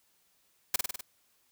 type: noise with echo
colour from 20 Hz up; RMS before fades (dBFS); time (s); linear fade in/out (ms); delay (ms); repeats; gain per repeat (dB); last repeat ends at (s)
white; -25; 0.74-0.76; 5; 50; 5; -3; 1.01
effects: white hiss -70 dBFS RMS until 1.51 s